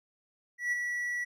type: tone with ADSR envelope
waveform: triangle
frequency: 1944 Hz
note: B6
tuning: 28 cents flat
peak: -24 dBFS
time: 0.58-1.25 s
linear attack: 140 ms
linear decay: 22 ms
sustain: -5 dB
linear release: 17 ms
effects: none